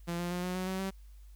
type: tone with pitch steps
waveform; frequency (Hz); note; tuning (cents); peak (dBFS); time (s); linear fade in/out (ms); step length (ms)
sawtooth; 171.4 / 174.7 / 178.06 / 181.49 / 184.98 / 188.54 / 192.17; F3 / F3 / F3 / F#3 / F#3 / F#3 / G3; -32 / +1 / +34 / -33 / 0 / +33 / -34; -29; 0.07-0.91; 20; 120
effects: added 50 Hz sine -49 dBFS peak until 1.35 s + white hiss -69 dBFS RMS until 1.35 s